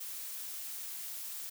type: noise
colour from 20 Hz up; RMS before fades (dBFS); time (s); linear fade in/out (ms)
blue; -42; 0-1.5; 10
effects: none